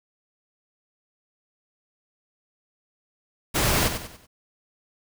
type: noise with echo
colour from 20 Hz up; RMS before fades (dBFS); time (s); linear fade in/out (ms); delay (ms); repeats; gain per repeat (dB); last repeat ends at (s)
pink; -22; 3.54-3.89; 20; 95; 4; -8; 4.27
effects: none